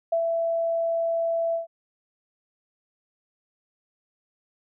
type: tone with ADSR envelope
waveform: sine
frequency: 666 Hz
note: E5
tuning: 18 cents sharp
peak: -19 dBFS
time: 0.12-1.67 s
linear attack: 7 ms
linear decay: 82 ms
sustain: -3 dB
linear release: 130 ms
effects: none